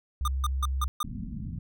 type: tone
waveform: sine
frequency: 66.6 Hz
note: C2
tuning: 31 cents sharp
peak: -26 dBFS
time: 0.21-0.88 s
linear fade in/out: 0 ms
type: tone bursts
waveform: square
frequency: 1212 Hz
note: D#6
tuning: 46 cents flat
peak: -27 dBFS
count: 5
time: 0.25-1.03 s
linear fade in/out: 2 ms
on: 28 ms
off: 160 ms
type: low-pass noise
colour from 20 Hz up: white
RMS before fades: -36 dBFS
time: 1.04-1.59 s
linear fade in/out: 5 ms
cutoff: 230 Hz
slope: 48 dB/octave
effects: none